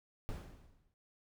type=noise with exponential decay; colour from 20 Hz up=brown; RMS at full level=-39 dBFS; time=0.29-0.94 s; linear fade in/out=0 ms; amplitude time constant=140 ms; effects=none